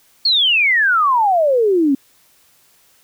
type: exponential sweep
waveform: sine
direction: down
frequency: 4414 to 262.4 Hz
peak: -11 dBFS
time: 0.25-1.95 s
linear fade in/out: 5 ms
effects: white hiss -54 dBFS RMS until 3.03 s